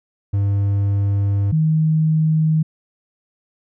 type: tone pair in turn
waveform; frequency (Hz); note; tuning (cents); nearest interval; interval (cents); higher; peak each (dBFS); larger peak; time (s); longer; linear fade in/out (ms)
triangle / sine; 100 / 157.29; G2 / D#3; +35 / +19; minor sixth; 784; second; -13; neither; 0.33-1.52 / 1.52-2.63; first; 10
effects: none